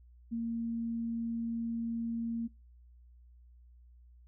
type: tone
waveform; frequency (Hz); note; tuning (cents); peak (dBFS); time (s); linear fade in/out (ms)
sine; 230.7; A#3; -18; -32; 0.31-2.48; 20
effects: noise-tail reverb RT60 0.3 s tail -26 dB re dry + added 60 Hz sine -55 dBFS peak until 4.27 s